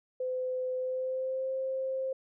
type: tone with pitch glide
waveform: sine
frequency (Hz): 510 to 527.4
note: C5 to C5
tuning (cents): -44 to +14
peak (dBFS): -30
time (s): 0.2-2.13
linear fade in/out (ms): 5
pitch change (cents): +58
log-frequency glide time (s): 0.76-1.52
effects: none